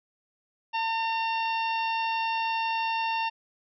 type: harmonic tone with a mistuned harmonic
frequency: 903 Hz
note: A5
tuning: 45 cents sharp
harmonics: 1 / 2 / 3 / 4 / 5 / 6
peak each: -27 / -38 / -32 / -41 / -45 / -45 dBFS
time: 0.73-3.3 s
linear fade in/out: 20 ms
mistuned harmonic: 3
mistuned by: +23 cents
effects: none